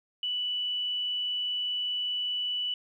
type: tone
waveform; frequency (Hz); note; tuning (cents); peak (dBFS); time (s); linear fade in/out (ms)
sine; 2965; F#7; +3; -28; 0.23-2.74; 2
effects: 11-bit